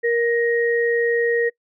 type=tone pair together; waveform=sine; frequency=469.4 / 1876 Hz; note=A#4 / A#6; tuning=+12 / +11 cents; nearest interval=2 octaves; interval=2399 cents; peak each=-17 / -23 dBFS; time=0.03-1.5 s; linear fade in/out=20 ms; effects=noise-tail reverb RT60 0.1 s tail -23 dB re dry